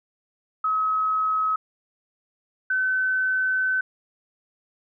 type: tone pair in turn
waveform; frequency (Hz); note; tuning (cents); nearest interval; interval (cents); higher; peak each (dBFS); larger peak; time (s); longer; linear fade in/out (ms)
sine; 1279 / 1521; D#6 / F#6; +47 / +47; minor third; 300; second; -20; neither; 0.64-1.56 / 2.7-3.81; second; 5
effects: none